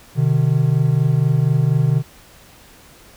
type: tone pair together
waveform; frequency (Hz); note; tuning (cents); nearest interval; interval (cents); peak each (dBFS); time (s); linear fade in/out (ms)
triangle; 127.82 / 152; C3 / D#3; -40 / -40; minor third; 300; -14; 0.15-2.03; 50
effects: pink hiss -46 dBFS RMS until 3.16 s